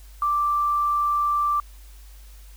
sine tone with quantisation, 1174.7 Hz, D6, in tune, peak -19 dBFS, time 0.22-1.6 s, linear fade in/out 2 ms, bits 8, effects added 50 Hz sine -42 dBFS peak until 2.56 s + white hiss -54 dBFS RMS until 2.56 s

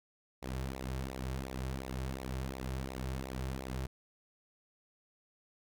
sawtooth tone with flanger, 65.41 Hz, C2, in tune, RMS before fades -39 dBFS, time 0.42-3.87 s, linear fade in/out 10 ms, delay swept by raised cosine 0.62 to 4.12 ms, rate 2.8 Hz, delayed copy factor -0.7, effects none

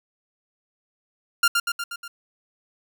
sawtooth tone with echo, 1396.9 Hz, F6, in tune, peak -11 dBFS, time 1.43-1.48 s, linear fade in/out 5 ms, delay 120 ms, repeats 5, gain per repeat -4 dB, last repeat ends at 2.08 s, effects none

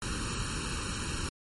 pink noise with comb filter, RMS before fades -34 dBFS, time 0.02-1.29 s, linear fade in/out 2 ms, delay 0.72 ms, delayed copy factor +1, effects MP3 48 kbps

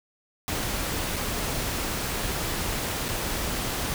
pink noise with dropouts, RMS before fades -29 dBFS, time 0.48-3.94 s, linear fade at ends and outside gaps 0 ms, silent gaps 1.16-1.164 / 3.084-3.088 s, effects none

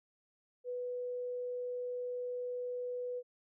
sine tone, 493.9 Hz, B4, in tune, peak -36 dBFS, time 0.64-3.23 s, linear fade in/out 50 ms, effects none

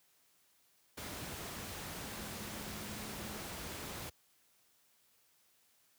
sine tone in noise, 210 Hz, G#3, 19 cents sharp, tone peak -50 dBFS, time 2.06-3.38 s, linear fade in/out 10 ms, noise pink, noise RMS -44 dBFS, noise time 0.97-4.1 s, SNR -9 dB, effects white hiss -71 dBFS RMS until 5.98 s + high-pass 60 Hz 12 dB/octave

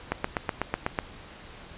click train, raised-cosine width 0.5 ms, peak -10 dBFS, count 8, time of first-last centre 0.12-0.988 s, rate 8.06 Hz, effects pink hiss -46 dBFS RMS until 1.77 s + resampled to 8000 Hz

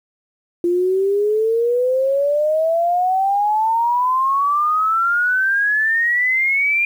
sine exponential sweep, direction up, 344.1 to 2410 Hz, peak -14 dBFS, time 0.64-6.85 s, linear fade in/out 2 ms, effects 8-bit

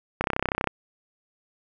click train, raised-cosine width 0.5 ms, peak -8 dBFS, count 16, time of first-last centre 0.21-0.673 s, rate 32.4 Hz, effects none

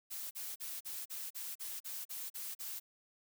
blue noise bursts, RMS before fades -43 dBFS, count 11, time 0.1-2.8 s, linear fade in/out 20 ms, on 210 ms, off 39 ms, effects none

